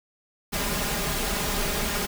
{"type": "noise with comb filter", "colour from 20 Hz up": "pink", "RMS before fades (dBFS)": -27, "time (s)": [0.52, 2.07], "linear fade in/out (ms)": 20, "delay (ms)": 4.9, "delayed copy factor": 0.75, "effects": []}